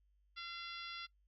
harmonic tone, 685 Hz, F5, 34 cents flat, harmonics 2 / 3 / 4 / 5 / 6 / 7 / 8, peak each -49 / -51 / -52 / -51 / -56 / -53 / -63 dBFS, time 0.36-1.07 s, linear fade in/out 20 ms, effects noise-tail reverb RT60 0.1 s tail -21 dB re dry + added 50 Hz sine -70 dBFS peak until 1.27 s

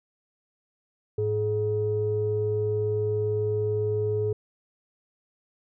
sine tone pair together, 105.78 / 423.6 Hz, G#2 / G#4, +32 / +34 cents, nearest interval 2 octaves, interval 2402 cents, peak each -27 / -24 dBFS, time 1.18-4.33 s, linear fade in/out 5 ms, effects tanh soft clip ceiling -16 dBFS

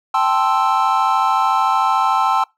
triangle chord, A minor seventh, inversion third, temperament equal with one note detuned, 784 / 877.5 / 1046.5 / 1318.5 Hz, G5 / A5 / C6 / E6, 0 / -5 / 0 / 0 cents, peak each -17 dBFS, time 0.14-2.44 s, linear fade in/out 5 ms, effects noise-tail reverb RT60 0.2 s tail -25 dB re dry + tanh soft clip ceiling -2 dBFS

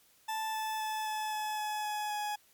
40% pulse tone with pitch steps, 879 / 872.9 / 866.9 / 860.9 / 855 / 849.1 / 843.2 / 837.4 Hz, A5 / A5 / A5 / A5 / A5 / G#5 / G#5 / G#5, -2 / -14 / -26 / -38 / -50 / +38 / +26 / +14 cents, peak -32 dBFS, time 0.28-2.36 s, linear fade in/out 10 ms, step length 260 ms, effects white hiss -65 dBFS RMS until 2.53 s + MP3 96 kbps

